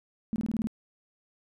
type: tone bursts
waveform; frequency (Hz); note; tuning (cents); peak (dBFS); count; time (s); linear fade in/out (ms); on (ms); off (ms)
sine; 221.1; A3; +9; -26; 7; 0.33-0.671; 0; 29; 23
effects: none